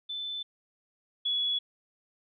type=tone pair in turn; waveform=sine; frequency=3520 / 3386 Hz; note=A7 / G#7; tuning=0 / +33 cents; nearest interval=minor second; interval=67 cents; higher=first; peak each=-33 / -26 dBFS; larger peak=second; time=0.09-0.43 / 1.25-1.59 s; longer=neither; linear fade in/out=10 ms; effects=none